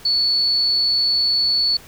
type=tone; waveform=sine; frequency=4435 Hz; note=C#8; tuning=in tune; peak=-15 dBFS; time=0.05-1.77 s; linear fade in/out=5 ms; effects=pink hiss -43 dBFS RMS until 1.87 s